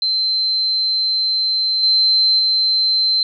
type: tone with level steps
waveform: sine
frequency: 4100 Hz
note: C8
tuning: 36 cents flat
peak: -15 / -11 / -13 dBFS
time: 0.02-3.23 s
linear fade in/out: 2 ms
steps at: 1.83 / 2.39 s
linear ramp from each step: 2 ms
effects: none